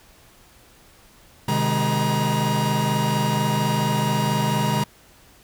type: tone cluster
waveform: 45% pulse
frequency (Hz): 128 / 152.3 / 206.6 / 950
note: C3 / D#3 / G#3 / A#5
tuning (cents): -38 / -37 / -9 / +33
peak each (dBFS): -25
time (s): 1.48-4.84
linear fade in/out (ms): 5
effects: pink hiss -52 dBFS RMS until 5.43 s

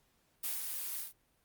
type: noise with ADSR envelope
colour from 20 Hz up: blue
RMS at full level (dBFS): -35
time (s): 0.43-1.13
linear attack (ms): 14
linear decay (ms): 170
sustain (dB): -4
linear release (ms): 130
effects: pink hiss -73 dBFS RMS until 1.44 s + Opus 48 kbps

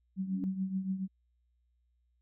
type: tone with tremolo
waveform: sine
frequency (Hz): 190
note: F#3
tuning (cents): +46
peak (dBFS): -28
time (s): 0.16-1.08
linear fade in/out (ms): 50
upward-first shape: triangle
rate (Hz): 7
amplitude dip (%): 75
type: tone with exponential growth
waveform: sine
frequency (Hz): 277.2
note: C#4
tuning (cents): 0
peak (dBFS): -31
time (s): 0.2-0.44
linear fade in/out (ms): 0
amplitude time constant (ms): 51
effects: added 60 Hz sine -70 dBFS peak until 2.21 s

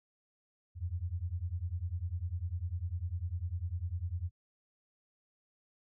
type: beating tone pair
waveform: sine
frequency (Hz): 82.41 / 92.41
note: E2 / F#2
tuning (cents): 0 / -2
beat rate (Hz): 10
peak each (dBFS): -37 / -37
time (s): 0.75-4.31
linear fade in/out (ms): 50
effects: none

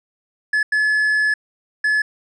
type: tone bursts at uneven times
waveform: triangle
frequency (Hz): 1714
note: A6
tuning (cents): -46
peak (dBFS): -13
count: 3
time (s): 0.53-0.63 / 0.72-1.34 / 1.84-2.02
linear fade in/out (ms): 5
effects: resampled to 24000 Hz

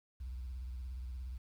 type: tone with vibrato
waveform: sine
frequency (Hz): 62.8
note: B1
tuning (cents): +30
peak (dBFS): -38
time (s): 0.2-1.38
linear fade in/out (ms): 10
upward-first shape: sine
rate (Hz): 17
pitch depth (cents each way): 160
effects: tanh soft clip ceiling -38 dBFS + 11-bit

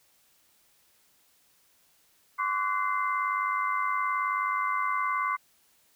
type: tone cluster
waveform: sine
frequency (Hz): 1038 / 1137 / 1492 / 2070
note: C6 / C#6 / F#6 / C7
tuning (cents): -14 / +44 / +14 / -19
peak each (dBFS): -32 / -28 / -36 / -33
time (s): 2.38-5.37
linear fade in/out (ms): 20
effects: white hiss -65 dBFS RMS until 5.95 s

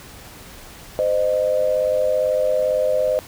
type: tone pair together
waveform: sine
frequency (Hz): 516.3 / 614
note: C5 / D#5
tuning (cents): -23 / -23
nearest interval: minor third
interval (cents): 300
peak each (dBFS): -19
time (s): 0.99-3.19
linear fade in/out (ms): 0
effects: pink hiss -41 dBFS RMS until 3.27 s

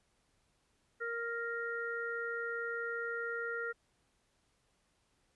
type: harmonic tone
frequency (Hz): 466.2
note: A#4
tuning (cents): 0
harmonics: 1 / 3 / 4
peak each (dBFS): -40 / -38 / -43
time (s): 1-3.73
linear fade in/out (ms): 20
effects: pink hiss -75 dBFS RMS until 5.35 s + resampled to 24000 Hz

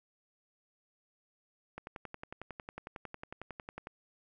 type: click train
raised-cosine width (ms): 0.5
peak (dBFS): -27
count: 24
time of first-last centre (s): 1.78-3.871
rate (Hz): 11
effects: none

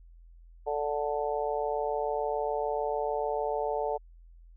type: harmonic tone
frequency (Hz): 146.83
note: D3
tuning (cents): 0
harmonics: 3 / 4 / 5 / 6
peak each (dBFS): -32 / -33 / -34 / -35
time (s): 0.66-3.98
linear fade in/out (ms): 20
effects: added 42 Hz sine -50 dBFS peak until 4.56 s

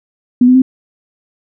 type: tone with pitch steps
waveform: sine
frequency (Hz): 246.9 / 253.4 / 260.1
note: B3 / B3 / C4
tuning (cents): 0 / +45 / -10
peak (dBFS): -4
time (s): 0.41-0.62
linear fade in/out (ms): 5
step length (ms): 70
effects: none

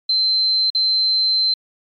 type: tone with dropouts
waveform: sine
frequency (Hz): 4100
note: C8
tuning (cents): -36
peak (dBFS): -14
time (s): 0.09-1.54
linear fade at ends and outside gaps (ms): 5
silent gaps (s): 0.703-0.748
effects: MP3 96 kbps

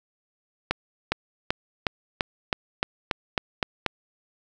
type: accelerating click train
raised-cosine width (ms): 0.3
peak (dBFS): -6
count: 11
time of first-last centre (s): 0.71-3.863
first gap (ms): 410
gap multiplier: 0.94
effects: none

